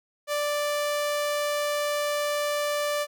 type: tone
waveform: sawtooth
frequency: 587.3 Hz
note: D5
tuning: in tune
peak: -21 dBFS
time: 0.27-3.07 s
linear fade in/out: 50 ms
effects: none